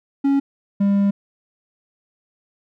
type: tone pair in turn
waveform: triangle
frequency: 277.2 / 199.91 Hz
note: C#4 / G3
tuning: 0 / +34 cents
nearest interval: tritone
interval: 566 cents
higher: first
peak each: -12 dBFS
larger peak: neither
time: 0.24-0.4 / 0.8-1.11 s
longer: second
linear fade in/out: 10 ms
effects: none